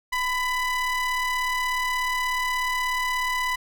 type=ring-modulated tone; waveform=square; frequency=493.9 Hz; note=B4; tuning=in tune; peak=-21 dBFS; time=0.12-3.56 s; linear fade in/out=10 ms; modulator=1500 Hz; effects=none